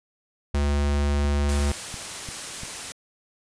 square tone, 71.9 Hz, D2, 36 cents flat, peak -21 dBFS, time 0.54-1.72 s, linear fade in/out 5 ms
click train, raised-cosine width 5 ms, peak -25 dBFS, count 5, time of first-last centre 1.25-2.634 s, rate 2.89 Hz
white noise, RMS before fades -34 dBFS, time 1.49-2.92 s, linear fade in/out 0 ms
effects resampled to 22050 Hz

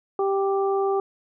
harmonic tone, 392 Hz, G4, in tune, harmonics 1 / 2 / 3, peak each -21 / -27 / -31 dBFS, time 0.19-1 s, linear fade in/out 2 ms, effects none

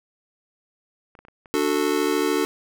clicks, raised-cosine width 0.5 ms, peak -31 dBFS, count 12, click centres 1.152 / 1.19 / 1.251 / 1.284 / 1.458 / 1.625 / 1.684 / 1.761 / 1.805 / 2.088 / 2.124 / 2.192 s
square chord, D major, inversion none, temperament just, 293.7 / 367.1 / 440.5 Hz, D4 / F#4 / A4, 0 / -14 / +2 cents, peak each -25 dBFS, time 1.54-2.45 s, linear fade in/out 0 ms
effects none

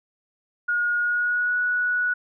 sine tone with pitch glide, 1437 to 1468.9 Hz, F6 to F#6, +49 to -13 cents, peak -20 dBFS, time 0.68-2.14 s, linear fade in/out 10 ms, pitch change +38 cents, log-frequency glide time 0.98-1.57 s, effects none

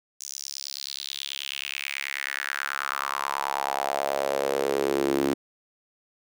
sawtooth tone with high-pass filter sweep, 69.3 Hz, C#2, in tune, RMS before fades -29 dBFS, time 0.2-5.34 s, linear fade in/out 10 ms, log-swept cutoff 6400 to 300 Hz, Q 4, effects none

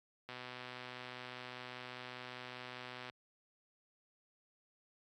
click train, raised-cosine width 0.3 ms, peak -30 dBFS, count 352, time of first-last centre 0.29-3.098 s, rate 125 Hz, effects high-pass 80 Hz 12 dB/octave + AAC 64 kbps

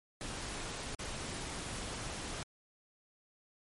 pink noise with dropouts, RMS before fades -41 dBFS, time 0.21-2.43 s, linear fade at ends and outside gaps 0 ms, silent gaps 0.948-0.993 s, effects MP3 48 kbps

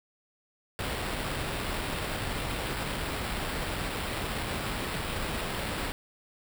pink noise with sample-and-hold, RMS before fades -33 dBFS, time 0.79-5.92 s, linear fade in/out 0 ms, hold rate 6300 Hz, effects none

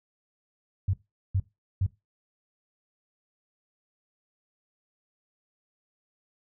sine tone bursts, 95.4 Hz, G2, 47 cents flat, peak -22 dBFS, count 3, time 0.88-1.865 s, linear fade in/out 5 ms, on 55 ms, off 410 ms, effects noise-tail reverb RT60 0.2 s tail -17 dB re dry

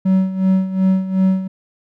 triangle tone with tremolo, 189.1 Hz, F#3, 38 cents sharp, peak -8 dBFS, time 0.05-1.48 s, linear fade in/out 10 ms, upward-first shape sine, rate 2.7 Hz, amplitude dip 75%, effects none

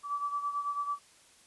sine beating tone pair, 1153 / 1162.1 Hz, D6 / D6, -32 / -19 cents, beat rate 9.1 Hz, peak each -32 / -38 dBFS, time 0.03-0.99 s, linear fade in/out 50 ms, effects white hiss -60 dBFS RMS until 1.46 s + resampled to 24000 Hz

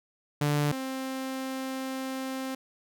sawtooth tone pair in turn, 146.83 / 263.7 Hz, D3 / C4, 0 / +14 cents, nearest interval minor seventh, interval 1014 cents, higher second, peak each -20 / -28 dBFS, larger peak first, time 0.41-0.72 / 0.72-2.55 s, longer second, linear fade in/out 5 ms, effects none

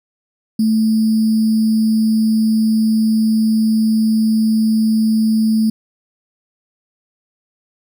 sine tone with sample-and-hold, 220 Hz, A3, in tune, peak -11 dBFS, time 0.59-5.7 s, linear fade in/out 5 ms, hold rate 4900 Hz, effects none

